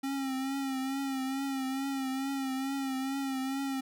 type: tone with vibrato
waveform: square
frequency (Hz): 268.7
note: C4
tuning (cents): +46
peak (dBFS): -32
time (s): 0.03-3.81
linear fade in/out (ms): 10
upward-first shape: triangle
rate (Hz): 2.3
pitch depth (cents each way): 50
effects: none